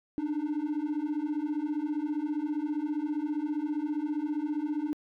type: beating tone pair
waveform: triangle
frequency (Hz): 291.1 / 306.1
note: D4 / D#4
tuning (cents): -15 / -28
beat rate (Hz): 15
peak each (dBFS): -29 / -28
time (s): 0.18-4.93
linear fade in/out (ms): 0
effects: tanh soft clip ceiling -24 dBFS